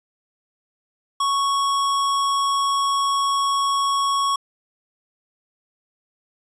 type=tone; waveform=square; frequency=1108.7 Hz; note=C#6; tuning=in tune; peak=-19 dBFS; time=1.2-4.36 s; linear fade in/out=5 ms; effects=resampled to 22050 Hz